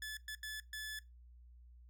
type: tone bursts at uneven times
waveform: sawtooth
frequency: 1727 Hz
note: A6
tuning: 33 cents flat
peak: -38 dBFS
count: 4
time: 0.02-0.17 / 0.28-0.35 / 0.43-0.6 / 0.73-0.99 s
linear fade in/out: 2 ms
effects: noise-tail reverb RT60 0.2 s tail -19 dB re dry + added 60 Hz sine -56 dBFS peak until 1.89 s